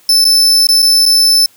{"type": "tone with dropouts", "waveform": "40% pulse", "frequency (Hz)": 5274, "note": "E8", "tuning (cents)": 0, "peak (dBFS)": -5, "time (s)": [0.09, 1.46], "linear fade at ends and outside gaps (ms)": 2, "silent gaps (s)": [[0.244, 0.251], [0.67, 0.688], [0.821, 0.826], [1.055, 1.061]], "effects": ["white hiss -47 dBFS RMS until 1.56 s"]}